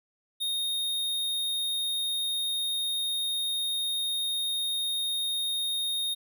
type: tone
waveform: square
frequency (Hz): 3704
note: A#7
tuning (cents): -12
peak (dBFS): -28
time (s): 0.4-6.15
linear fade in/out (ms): 20
effects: none